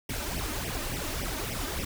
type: noise with flanger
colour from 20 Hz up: pink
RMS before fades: -33 dBFS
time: 0.09-1.85 s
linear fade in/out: 5 ms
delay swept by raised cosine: 0.35 to 3.35 ms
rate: 3.5 Hz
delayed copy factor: +0.85
effects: none